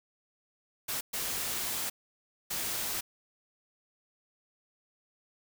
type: noise bursts at uneven times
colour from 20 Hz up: white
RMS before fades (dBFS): -34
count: 3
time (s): 0.88-1.01 / 1.13-1.9 / 2.5-3.01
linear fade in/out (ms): 10
effects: none